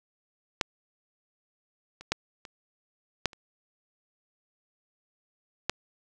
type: clicks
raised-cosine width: 0.2 ms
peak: -7 / -27 / -8 / -25 / -7 / -30 / -8 dBFS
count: 7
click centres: 0.612 / 2.01 / 2.12 / 2.452 / 3.257 / 3.332 / 5.696 s
effects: none